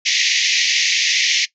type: band-pass noise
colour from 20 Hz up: pink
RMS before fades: -17 dBFS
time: 0.05-1.46 s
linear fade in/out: 20 ms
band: 1900 to 6600 Hz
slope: 96 dB/octave
effects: noise-tail reverb RT60 0.1 s tail -18 dB re dry